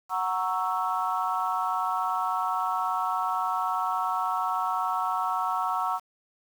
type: chord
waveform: sine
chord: F# dominant seventh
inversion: none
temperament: equal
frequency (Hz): 740 / 932.3 / 1108.7 / 1318.5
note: F#5 / A#5 / C#6 / E6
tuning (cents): 0 / 0 / 0 / 0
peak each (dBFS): -30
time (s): 0.09-6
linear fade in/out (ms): 50
effects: tanh soft clip ceiling -15 dBFS + 8-bit